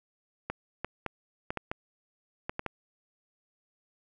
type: clicks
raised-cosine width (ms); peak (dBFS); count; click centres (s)
0.5; -17; 9; 0.5 / 0.846 / 1.063 / 1.505 / 1.573 / 1.715 / 2.495 / 2.594 / 2.663
effects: none